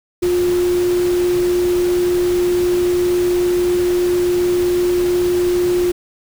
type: tone in noise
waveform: sine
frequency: 355.4 Hz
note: F4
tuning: 30 cents sharp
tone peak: -13 dBFS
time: 0.22-5.92 s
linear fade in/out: 10 ms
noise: pink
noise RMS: -29 dBFS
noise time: 0.22-5.92 s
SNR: +13 dB
effects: none